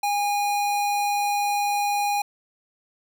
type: tone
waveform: square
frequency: 818 Hz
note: G#5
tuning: 26 cents flat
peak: -22 dBFS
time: 0.03-2.22 s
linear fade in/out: 5 ms
effects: none